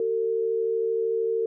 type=tone pair together; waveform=sine; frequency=379.4 / 452.5 Hz; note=F#4 / A4; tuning=+43 / +48 cents; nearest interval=minor third; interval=305 cents; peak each=-30 / -23 dBFS; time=0-1.46 s; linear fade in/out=2 ms; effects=none